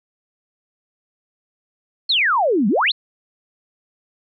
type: exponential two-way sweep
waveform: sine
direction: down then up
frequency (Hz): 4476 to 185 to 4476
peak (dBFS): -14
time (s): 2.09-2.92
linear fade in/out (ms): 10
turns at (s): 2.68
effects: none